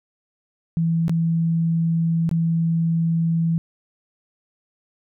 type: tone with dropouts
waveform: sine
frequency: 165.3 Hz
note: E3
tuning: 5 cents sharp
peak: -17 dBFS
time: 0.77-3.58 s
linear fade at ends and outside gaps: 0 ms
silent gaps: 1.081-1.095 / 2.292-2.313 s
effects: none